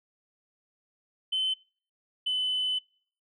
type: tone pair in turn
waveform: sine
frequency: 3058 / 3018 Hz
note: G7 / F#7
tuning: -44 / +34 cents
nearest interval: unison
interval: 22 cents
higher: first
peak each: -24 dBFS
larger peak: neither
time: 1.32-1.54 / 2.26-2.79 s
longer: second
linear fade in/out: 10 ms
effects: noise-tail reverb RT60 0.5 s tail -26 dB re dry + tanh soft clip ceiling -22 dBFS